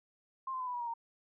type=tone with pitch steps; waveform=sine; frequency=1057 / 1034.1 / 1011.6 / 989.6 / 968.2 / 947.1 / 926.6 Hz; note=C6 / C6 / B5 / B5 / B5 / A#5 / A#5; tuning=+17 / -21 / +41 / +3 / -35 / +27 / -11 cents; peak=-35 dBFS; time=0.47-0.939 s; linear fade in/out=5 ms; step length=67 ms; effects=none